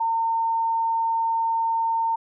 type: tone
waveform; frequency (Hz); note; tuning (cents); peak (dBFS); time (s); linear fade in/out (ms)
sine; 910; A#5; -42; -20; 0-2.16; 10
effects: none